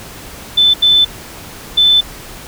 sine tone bursts at uneven times, 3520 Hz, A7, in tune, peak -6 dBFS, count 3, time 0.57-0.74 / 0.82-1.05 / 1.77-2.01 s, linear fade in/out 10 ms, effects pink hiss -32 dBFS RMS until 2.47 s

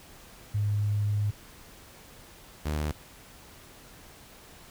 sine / sawtooth tone pair in turn, 103.6 / 75.62 Hz, G#2 / D#2, -4 / -49 cents, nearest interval perfect fourth, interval 545 cents, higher first, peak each -24 dBFS, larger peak neither, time 0.54-1.31 / 2.65-2.92 s, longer first, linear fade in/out 10 ms, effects pink hiss -51 dBFS RMS until 4.7 s

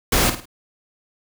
pink noise with echo, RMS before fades -17 dBFS, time 0.12-0.3 s, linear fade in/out 5 ms, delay 52 ms, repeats 3, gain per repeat -9 dB, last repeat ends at 0.456 s, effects none

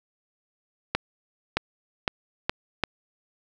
accelerating click train, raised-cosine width 0.3 ms, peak -6 dBFS, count 5, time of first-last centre 0.95-2.837 s, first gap 620 ms, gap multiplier 0.82, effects none

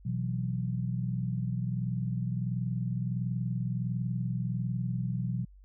sine chord, B suspended fourth, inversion none, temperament equal, 123.47 / 164.81 / 185 Hz, B2 / E3 / F#3, 0 / 0 / 0 cents, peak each -31 / -36 / -35 dBFS, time 0.05-5.45 s, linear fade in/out 10 ms, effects added 48 Hz sine -51 dBFS peak until 5.64 s

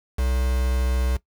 triangle tone with quantisation, 63.2 Hz, B1, 41 cents sharp, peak -18 dBFS, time 0.18-1.17 s, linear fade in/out 10 ms, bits 5, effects noise-tail reverb RT60 0.1 s tail -18 dB re dry

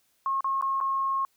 sine tone with dropouts, 1082 Hz, C#6, 42 cents flat, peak -24 dBFS, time 0.26-1.25 s, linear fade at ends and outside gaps 1 ms, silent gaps 0.407-0.444 / 0.612-0.624 / 0.803-0.811 s, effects white hiss -69 dBFS RMS until 1.36 s

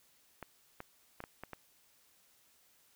clicks, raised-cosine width 0.5 ms, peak -28 dBFS, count 6, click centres 0.427 / 0.804 / 1.204 / 1.239 / 1.436 / 1.533 s, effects white hiss -68 dBFS RMS until 2.95 s

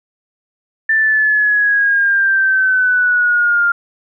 sine exponential sweep, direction down, 1779 to 1396.9 Hz, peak -10 dBFS, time 0.89-3.72 s, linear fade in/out 5 ms, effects none

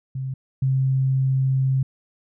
sine tone pair in turn, 132.3 / 132.79 Hz, C3 / C3, +20 / +26 cents, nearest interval unison, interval 6 cents, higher second, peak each -25 / -17 dBFS, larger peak second, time 0.15-0.34 / 0.62-1.83 s, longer second, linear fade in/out 5 ms, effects none

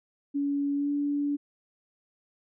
sine tone with pitch glide, 283.5 to 287.8 Hz, C#4 to D4, +39 to -35 cents, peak -25 dBFS, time 0.34-1.37 s, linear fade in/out 20 ms, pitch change +26 cents, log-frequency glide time 0.75-0.9 s, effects none

